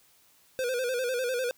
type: tone with vibrato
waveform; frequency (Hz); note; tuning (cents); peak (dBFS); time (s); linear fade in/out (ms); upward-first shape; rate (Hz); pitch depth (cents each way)
square; 500; B4; +21; -28; 0.59-1.51; 0; square; 10; 68
effects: white hiss -62 dBFS RMS until 1.57 s